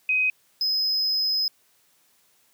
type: tone pair in turn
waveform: sine / triangle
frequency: 2517 / 5075 Hz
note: D#7 / D#8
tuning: +19 / +33 cents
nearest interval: octave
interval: 1214 cents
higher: second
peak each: -19 / -20 dBFS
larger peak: first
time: 0.09-0.3 / 0.61-1.48 s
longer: second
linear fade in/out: 2 ms
effects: white hiss -63 dBFS RMS until 2.53 s + high-pass 100 Hz 12 dB/octave